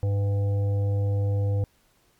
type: harmonic tone with a mistuned harmonic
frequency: 100 Hz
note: G2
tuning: 35 cents sharp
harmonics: 1 / 3 / 5 / 7 / 8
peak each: -21 / -41 / -34 / -49 / -48 dBFS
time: 0.03-1.64 s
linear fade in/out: 0 ms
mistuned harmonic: 1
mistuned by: +16 cents
effects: pink hiss -64 dBFS RMS until 2.19 s + MP3 96 kbps